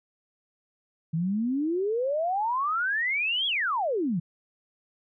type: exponential two-way sweep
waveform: sine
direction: up then down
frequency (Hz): 155.56 to 3400 to 155.56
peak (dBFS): -24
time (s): 1.13-4.2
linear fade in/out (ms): 10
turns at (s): 3.47
effects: none